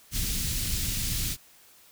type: band-stop noise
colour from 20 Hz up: pink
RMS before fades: -29 dBFS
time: 0.11-1.37 s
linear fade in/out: 50 ms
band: 150 to 3600 Hz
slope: 12 dB/octave
effects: white hiss -56 dBFS RMS until 1.91 s